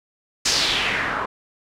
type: noise with low-pass filter sweep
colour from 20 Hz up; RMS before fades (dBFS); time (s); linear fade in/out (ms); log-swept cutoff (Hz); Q
white; -22; 0.45-1.26; 10; 6100 to 1100; 2.5
effects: none